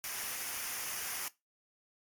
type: noise with comb filter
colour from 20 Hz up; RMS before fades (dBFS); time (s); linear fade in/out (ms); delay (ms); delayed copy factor
white; -39; 0.04-1.28; 0; 0.25; -0.55
effects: noise-tail reverb RT60 0.2 s tail -18 dB re dry + AAC 64 kbps